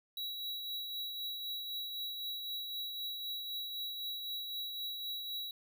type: tone with tremolo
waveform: square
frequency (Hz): 3890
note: B7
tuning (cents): -27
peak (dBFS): -37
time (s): 0.17-5.51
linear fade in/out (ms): 2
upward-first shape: triangle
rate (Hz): 3.9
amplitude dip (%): 40
effects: none

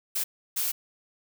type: noise bursts at uneven times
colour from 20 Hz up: blue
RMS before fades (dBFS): -28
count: 2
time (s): 0.15-0.24 / 0.56-0.72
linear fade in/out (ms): 10
effects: none

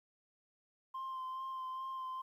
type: tone with vibrato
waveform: sine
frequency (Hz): 1046.5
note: C6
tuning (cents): 0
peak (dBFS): -37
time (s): 0.94-2.22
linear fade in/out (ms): 10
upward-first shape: sine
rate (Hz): 2.4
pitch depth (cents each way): 19
effects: tanh soft clip ceiling -38 dBFS + 12-bit

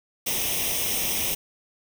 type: noise with comb filter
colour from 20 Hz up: white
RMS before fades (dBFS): -26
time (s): 0.26-1.35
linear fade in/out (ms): 10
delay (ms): 0.34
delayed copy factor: +0.75
effects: none

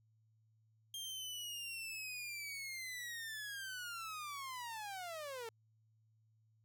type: linear sweep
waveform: sawtooth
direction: down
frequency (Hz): 3216 to 440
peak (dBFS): -40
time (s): 0.94-5.49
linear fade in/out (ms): 2
effects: added 110 Hz sine -70 dBFS peak until 6.64 s

